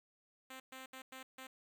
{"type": "tone bursts at uneven times", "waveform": "5% pulse", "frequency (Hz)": 261.6, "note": "C4", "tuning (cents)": 0, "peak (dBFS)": -37, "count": 5, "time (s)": [[0.5, 0.6], [0.72, 0.86], [0.93, 1.02], [1.12, 1.23], [1.38, 1.47]], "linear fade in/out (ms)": 5, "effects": ["13-bit"]}